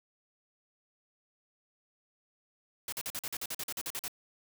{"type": "noise bursts", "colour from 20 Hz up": "white", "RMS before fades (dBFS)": -37, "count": 14, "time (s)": [2.88, 4.081], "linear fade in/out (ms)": 2, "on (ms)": 44, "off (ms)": 45, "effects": []}